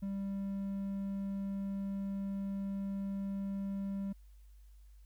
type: tone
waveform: triangle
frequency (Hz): 196.6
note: G3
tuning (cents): +5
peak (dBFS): -33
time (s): 0.02-4.13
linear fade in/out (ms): 10
effects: added 50 Hz sine -54 dBFS peak until 5.05 s + white hiss -75 dBFS RMS until 5.05 s